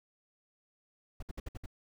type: noise bursts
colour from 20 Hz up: brown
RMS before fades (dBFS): -39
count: 6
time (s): 1.2-1.661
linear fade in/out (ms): 5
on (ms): 26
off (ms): 61
effects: none